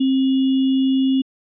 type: tone with sample-and-hold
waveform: sine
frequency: 265.3 Hz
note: C4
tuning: 24 cents sharp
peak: -14 dBFS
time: 0-1.22 s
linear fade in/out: 10 ms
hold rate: 3150 Hz
effects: resampled to 11025 Hz